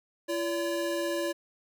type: tone pair together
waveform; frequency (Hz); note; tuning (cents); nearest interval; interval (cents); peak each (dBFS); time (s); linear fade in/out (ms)
square; 340 / 571.8; F4 / D5; -46 / -46; major sixth; 900; -32 / -32; 0.28-1.33; 20
effects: none